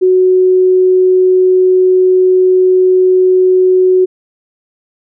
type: tone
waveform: sine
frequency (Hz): 370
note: F#4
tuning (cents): 0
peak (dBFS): -5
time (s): 0.01-4.06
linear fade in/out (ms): 20
effects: none